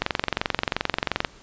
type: click train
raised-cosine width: 0.3 ms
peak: -5 dBFS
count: 29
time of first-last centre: 0.02-1.248 s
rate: 22.8 Hz
effects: pink hiss -50 dBFS RMS until 1.42 s + resampled to 16000 Hz